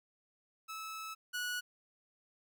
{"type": "tone pair in turn", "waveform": "sawtooth", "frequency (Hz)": [1303, 1466.6], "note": ["E6", "F#6"], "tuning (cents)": [-20, -16], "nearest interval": "major second", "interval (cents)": 204, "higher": "second", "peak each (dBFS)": [-38, -32], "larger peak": "second", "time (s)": [[0.68, 1.15], [1.33, 1.61]], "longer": "first", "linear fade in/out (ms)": 20, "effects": []}